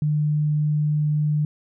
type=tone; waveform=sine; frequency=150.3 Hz; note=D3; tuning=40 cents sharp; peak=-18 dBFS; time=0.02-1.45 s; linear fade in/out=2 ms; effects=none